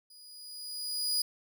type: tone with level ramp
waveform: sawtooth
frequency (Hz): 4915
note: D#8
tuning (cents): -22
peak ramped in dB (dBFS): -50 to -23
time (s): 0.1-1.22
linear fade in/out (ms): 5
effects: none